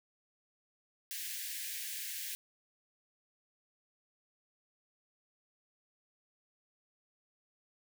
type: high-pass noise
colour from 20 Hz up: white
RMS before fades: -41 dBFS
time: 1.11-2.35 s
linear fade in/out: 0 ms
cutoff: 1600 Hz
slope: 96 dB/octave
effects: none